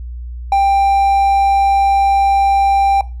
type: tone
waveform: triangle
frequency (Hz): 790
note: G5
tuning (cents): +13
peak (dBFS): -7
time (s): 0.52-3.01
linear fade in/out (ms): 2
effects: noise-tail reverb RT60 0.3 s tail -19 dB re dry + added 60 Hz sine -24 dBFS peak until 3.2 s